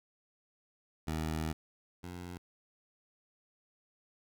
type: tone pair in turn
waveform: 15% pulse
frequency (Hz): 79 / 88.67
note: D#2 / F2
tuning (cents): +27 / +27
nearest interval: major second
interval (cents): 200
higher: second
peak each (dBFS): -27 / -36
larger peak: first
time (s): 1.07-1.53 / 2.03-2.38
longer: first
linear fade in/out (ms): 10
effects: none